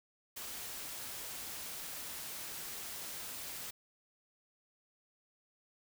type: noise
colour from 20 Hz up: white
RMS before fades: -44 dBFS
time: 0.36-3.71 s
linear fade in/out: 10 ms
effects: none